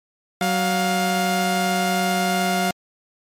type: tone pair together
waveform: sawtooth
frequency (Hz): 187.1 / 705.8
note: F#3 / F5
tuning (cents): +20 / +18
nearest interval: octave + major seventh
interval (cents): 2298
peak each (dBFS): -18 / -17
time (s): 0.41-2.71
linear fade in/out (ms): 2
effects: MP3 64 kbps